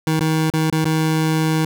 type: tone with dropouts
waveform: 25% pulse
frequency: 158.2 Hz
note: D#3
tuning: 29 cents sharp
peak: -12 dBFS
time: 0.07-1.65 s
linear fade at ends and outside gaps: 2 ms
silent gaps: 0.194-0.208 / 0.501-0.537 / 0.701-0.725 / 0.844-0.854 s
effects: none